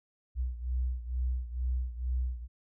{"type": "beating tone pair", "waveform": "sine", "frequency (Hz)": [61.74, 63.94], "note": ["B1", "C2"], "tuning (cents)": [0, -39], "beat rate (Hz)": 2.2, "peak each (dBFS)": [-31, -35], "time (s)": [0.35, 2.48], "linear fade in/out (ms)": 50, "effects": []}